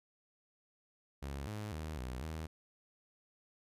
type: tone with pitch steps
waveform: sawtooth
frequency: 69.4 / 105.6 / 78.1 / 62.7 / 79.1 Hz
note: C#2 / G#2 / D#2 / B1 / D#2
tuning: +3 / +29 / +7 / +27 / +29 cents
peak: -36 dBFS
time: 1.22-2.47 s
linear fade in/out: 10 ms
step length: 250 ms
effects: resampled to 32000 Hz